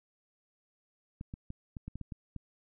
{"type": "clicks", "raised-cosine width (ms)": 5, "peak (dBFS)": -28, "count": 9, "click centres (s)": [1.211, 1.339, 1.504, 1.768, 1.88, 1.956, 2.013, 2.122, 2.363], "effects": []}